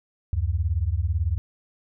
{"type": "beating tone pair", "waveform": "sine", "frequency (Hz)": [73.42, 91.42], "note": ["D2", "F#2"], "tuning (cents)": [0, -20], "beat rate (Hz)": 18, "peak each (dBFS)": [-24, -24], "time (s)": [0.33, 1.38], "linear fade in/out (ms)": 0, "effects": []}